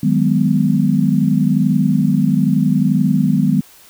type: chord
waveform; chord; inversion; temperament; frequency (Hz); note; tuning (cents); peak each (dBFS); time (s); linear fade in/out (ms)
sine; G# minor seventh; second; just; 155.74 / 186.89 / 207.7 / 249.2; D#3 / F#3 / G#3 / B3; +2 / +18 / 0 / +16; -17; 0.03-3.61; 5
effects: white hiss -45 dBFS RMS until 3.89 s